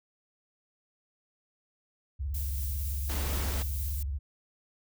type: tone with vibrato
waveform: sine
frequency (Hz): 69.3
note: C#2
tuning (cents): 0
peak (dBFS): -30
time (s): 2.19-4.19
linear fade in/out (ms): 20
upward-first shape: sine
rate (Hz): 18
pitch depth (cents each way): 240
type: noise with tremolo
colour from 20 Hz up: violet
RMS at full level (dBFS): -39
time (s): 2.34-4.03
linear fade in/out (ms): 5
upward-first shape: triangle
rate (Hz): 4.2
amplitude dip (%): 25
type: noise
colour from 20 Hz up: pink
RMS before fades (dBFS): -37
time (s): 3.09-3.63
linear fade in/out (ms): 10
effects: none